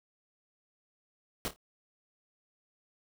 pink noise with echo, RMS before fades -34 dBFS, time 1.45-1.48 s, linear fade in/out 0 ms, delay 27 ms, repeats 3, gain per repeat -11 dB, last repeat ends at 1.561 s, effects none

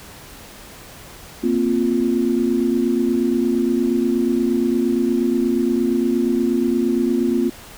sine chord, Bb suspended second, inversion none, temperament equal, 233.1 / 261.6 / 349.2 Hz, Bb3 / C4 / F4, 0 / 0 / 0 cents, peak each -20 dBFS, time 1.43-7.5 s, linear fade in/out 10 ms, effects pink hiss -40 dBFS RMS until 7.77 s

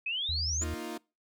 sine exponential sweep, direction up, 2489 to 7180 Hz, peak -30 dBFS, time 0.06-0.64 s, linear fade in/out 5 ms
sine tone, 79.5 Hz, D#2, 38 cents sharp, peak -33 dBFS, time 0.29-0.74 s, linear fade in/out 0 ms
sawtooth chord, Bb suspended fourth, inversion none, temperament equal, 233.1 / 311.1 / 349.2 Hz, Bb3 / Eb4 / F4, 0 / 0 / 0 cents, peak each -38 / -37 / -36 dBFS, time 0.61-0.98 s, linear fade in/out 10 ms
effects noise-tail reverb RT60 0.3 s tail -25 dB re dry

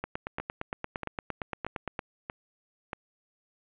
two click trains, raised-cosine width 0.5 ms, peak -17 / -19 dBFS, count 18 / 5, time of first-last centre 0.04-1.992 / 0.4-2.932 s, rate 8.71 / 1.58 Hz, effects resampled to 8000 Hz + 8-bit

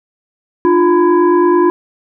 sine tone with frequency modulation, 351.6 Hz, F4, 12 cents sharp, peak -7 dBFS, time 0.65-1.7 s, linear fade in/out 0 ms, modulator 654 Hz, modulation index 0.9, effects none

